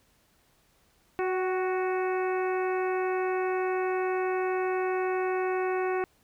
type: harmonic tone with a mistuned harmonic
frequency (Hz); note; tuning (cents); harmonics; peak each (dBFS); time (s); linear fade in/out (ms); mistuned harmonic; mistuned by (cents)
370; F#4; 0; 1 / 2 / 3 / 4 / 5 / 6 / 7; -27 / -33 / -37 / -39 / -41 / -43 / -44; 1.19-6.04; 0; 2; +28
effects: pink hiss -66 dBFS RMS until 6.23 s